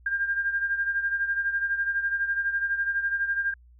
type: beating tone pair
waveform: sine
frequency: 1600 / 1612 Hz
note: G6 / G6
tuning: +35 / +48 cents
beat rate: 12 Hz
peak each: -25 / -31 dBFS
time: 0.06-3.54 s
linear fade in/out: 5 ms
effects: added 60 Hz sine -51 dBFS peak until 3.79 s